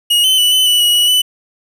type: tone with pitch steps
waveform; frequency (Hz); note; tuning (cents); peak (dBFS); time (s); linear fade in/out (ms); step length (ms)
45% pulse; 2883 / 3052 / 2965 / 3027 / 2962 / 2913 / 2932 / 2990; F#7 / G7 / F#7 / F#7 / F#7 / F#7 / F#7 / F#7; -46 / -47 / +3 / +39 / +1 / -28 / -16 / +17; -9; 0.1-1.22; 10; 140
effects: none